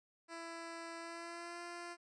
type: tone with pitch glide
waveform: 10% pulse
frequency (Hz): 333 to 346.1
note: E4 to F4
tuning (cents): +18 to -16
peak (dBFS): -37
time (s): 0.28-1.97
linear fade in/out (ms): 50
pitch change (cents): +66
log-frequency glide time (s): 0.98-1.62
effects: resampled to 22050 Hz